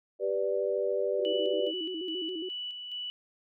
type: chord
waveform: sine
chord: G major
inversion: none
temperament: equal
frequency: 392 / 493.9 / 587.3 Hz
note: G4 / B4 / D5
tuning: 0 / 0 / 0 cents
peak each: -31 dBFS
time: 0.19-1.72 s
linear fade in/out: 50 ms
type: tone with vibrato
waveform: sine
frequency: 344.7 Hz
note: F4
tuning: 23 cents flat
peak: -34 dBFS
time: 1.19-2.49 s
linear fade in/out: 5 ms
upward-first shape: square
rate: 7.3 Hz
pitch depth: 120 cents each way
type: tone with tremolo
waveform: sine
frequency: 2960 Hz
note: F#7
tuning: in tune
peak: -34 dBFS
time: 1.25-3.1 s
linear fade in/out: 0 ms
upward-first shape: square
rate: 2.4 Hz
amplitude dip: 40%
effects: none